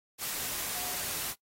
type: tone in noise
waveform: sine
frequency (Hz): 724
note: F#5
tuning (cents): -38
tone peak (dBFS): -45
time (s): 0.72-0.99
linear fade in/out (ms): 50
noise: white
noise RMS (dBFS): -35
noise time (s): 0.18-1.35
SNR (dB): -13
effects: noise-tail reverb RT60 0.1 s tail -20 dB re dry + AAC 48 kbps